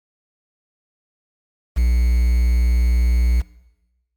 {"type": "tone with quantisation", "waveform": "triangle", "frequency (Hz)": 60, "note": "B1", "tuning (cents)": -49, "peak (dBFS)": -11, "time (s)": [1.76, 3.42], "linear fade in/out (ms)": 20, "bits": 6, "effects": ["noise-tail reverb RT60 1.0 s tail -20 dB re dry", "MP3 96 kbps"]}